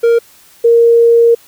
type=tone pair in turn; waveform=triangle / sine; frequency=466.2 / 466.2 Hz; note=A#4 / A#4; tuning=0 / 0 cents; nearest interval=unison; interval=0 cents; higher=neither; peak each=-4 dBFS; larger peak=neither; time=0.03-0.19 / 0.64-1.35 s; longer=second; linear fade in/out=10 ms; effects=white hiss -44 dBFS RMS until 1.47 s